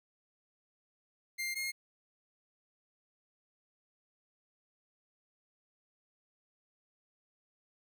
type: tone pair in turn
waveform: sawtooth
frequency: 2100 / 2138 Hz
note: C7 / C7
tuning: +6 / +37 cents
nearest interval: unison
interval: 31 cents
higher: second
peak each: -31 / -31 dBFS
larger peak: neither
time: 1.38-1.55 / 1.55-1.72 s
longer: neither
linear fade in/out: 20 ms
effects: 12-bit